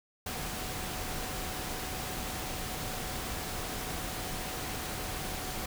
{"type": "tone in noise", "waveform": "sine", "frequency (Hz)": 744, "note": "F#5", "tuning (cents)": 9, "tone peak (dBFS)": -46, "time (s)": [0.26, 5.66], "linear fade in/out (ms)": 5, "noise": "pink", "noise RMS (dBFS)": -37, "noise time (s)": [0.26, 5.66], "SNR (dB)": -12, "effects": []}